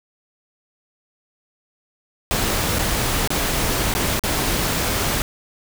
pink noise with dropouts, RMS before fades -21 dBFS, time 2.31-5.22 s, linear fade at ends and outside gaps 0 ms, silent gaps 2.786-2.792 / 3.275-3.304 / 3.939-3.95 / 4.194-4.237 s, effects none

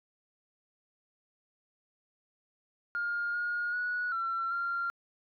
sine tone with pitch steps, 1414 / 1430 / 1464 / 1353 / 1385 Hz, F6 / F6 / F#6 / E6 / F6, +21 / +41 / -19 / +45 / -15 cents, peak -29 dBFS, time 2.95-4.9 s, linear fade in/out 0 ms, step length 390 ms, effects tanh soft clip ceiling -25 dBFS

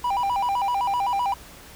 triangle tone with vibrato, 880 Hz, A5, in tune, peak -19 dBFS, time 0.04-1.34 s, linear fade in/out 5 ms, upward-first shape square, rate 7.8 Hz, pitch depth 180 cents each way, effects added 60 Hz sine -52 dBFS peak until 1.75 s + pink hiss -45 dBFS RMS until 1.75 s

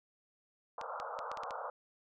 white band-pass noise, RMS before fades -42 dBFS, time 0.78-1.7 s, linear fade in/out 2 ms, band 470 to 1400 Hz, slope 96 dB/octave
clicks, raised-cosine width 0.2 ms, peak -28 dBFS, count 7, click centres 0.813 / 1 / 1.19 / 1.316 / 1.373 / 1.435 / 1.508 s
effects none

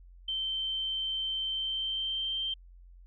sine tone with pitch glide, 3109 to 3141 Hz, G7 to G7, -15 to +3 cents, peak -30 dBFS, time 0.28-2.54 s, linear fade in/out 5 ms, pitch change +18 cents, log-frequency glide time 1.49-2.39 s, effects added 44 Hz sine -50 dBFS peak until 3.06 s

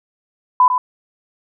sine tone with echo, 1002 Hz, B5, 25 cents sharp, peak -7 dBFS, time 0.6-0.68 s, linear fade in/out 2 ms, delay 100 ms, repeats 1, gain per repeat -7 dB, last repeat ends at 0.78 s, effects none

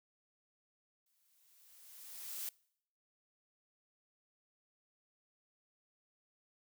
blue noise with exponential growth, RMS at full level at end -40 dBFS, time 1.06-2.49 s, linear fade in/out 2 ms, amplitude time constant 310 ms, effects noise-tail reverb RT60 0.7 s tail -25 dB re dry

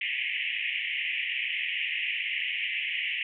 white band-pass noise, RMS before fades -31 dBFS, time 0.01-3.23 s, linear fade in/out 2 ms, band 1900 to 3000 Hz, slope 96 dB/octave, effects none

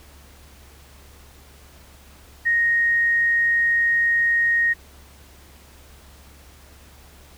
sine tone, 1866 Hz, A#6, 1 cent sharp, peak -16 dBFS, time 2.45-4.74 s, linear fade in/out 20 ms, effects added 70 Hz sine -48 dBFS peak until 7.37 s + pink hiss -50 dBFS RMS until 7.37 s

